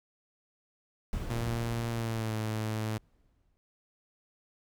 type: noise with exponential decay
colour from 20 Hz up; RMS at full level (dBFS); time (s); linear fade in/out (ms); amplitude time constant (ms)
brown; -33; 1.13-3.57; 0; 530
type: tone with pitch glide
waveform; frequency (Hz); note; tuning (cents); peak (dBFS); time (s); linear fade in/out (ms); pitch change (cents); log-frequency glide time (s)
sawtooth; 116.54 to 109.37; A#2 to A2; 0 to -10; -27; 1.3-2.98; 5; -110; 1.9-2.36
effects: none